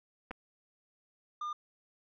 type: clicks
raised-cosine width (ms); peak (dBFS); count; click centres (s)
0.5; -27; 2; 0.309 / 0.313
type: tone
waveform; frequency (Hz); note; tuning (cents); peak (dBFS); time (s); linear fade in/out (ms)
triangle; 1207; D6; +47; -33; 1.41-1.53; 5
effects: resampled to 16000 Hz